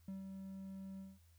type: tone with ADSR envelope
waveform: triangle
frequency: 192.4 Hz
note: G3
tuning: 32 cents flat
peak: -40 dBFS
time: 0.08-1.19 s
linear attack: 4 ms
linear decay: 140 ms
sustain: -4 dB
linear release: 200 ms
effects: added 83 Hz sine -64 dBFS peak until 1.38 s + white hiss -75 dBFS RMS until 1.38 s